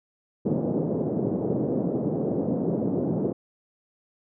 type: band-pass noise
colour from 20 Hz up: pink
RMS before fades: -26 dBFS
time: 0.45-3.33 s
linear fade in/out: 10 ms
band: 150 to 520 Hz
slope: 24 dB/octave
effects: none